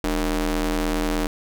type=ring-modulated tone; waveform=sawtooth; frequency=166.4 Hz; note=E3; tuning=17 cents sharp; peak=-14 dBFS; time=0.04-1.27 s; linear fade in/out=2 ms; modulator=128 Hz; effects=none